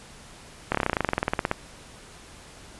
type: slowing click train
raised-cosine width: 0.5 ms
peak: -7 dBFS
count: 20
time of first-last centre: 0.72-1.514 s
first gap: 26 ms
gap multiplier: 1.05
effects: pink hiss -47 dBFS RMS until 2.79 s + resampled to 24000 Hz